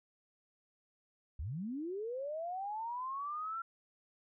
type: linear sweep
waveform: sine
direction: up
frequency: 58.27 to 1369 Hz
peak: -37 dBFS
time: 1.39-3.62 s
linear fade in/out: 5 ms
effects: none